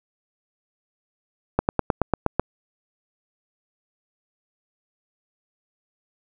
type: slowing click train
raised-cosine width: 1 ms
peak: -4 dBFS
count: 8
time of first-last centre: 1.59-2.396 s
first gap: 99 ms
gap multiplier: 1.05
effects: none